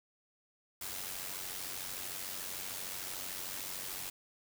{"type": "noise with amplitude modulation", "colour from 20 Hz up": "white", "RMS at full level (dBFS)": -39, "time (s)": [0.81, 4.1], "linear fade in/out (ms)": 5, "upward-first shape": "sine", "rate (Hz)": 93.4, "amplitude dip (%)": 55, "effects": []}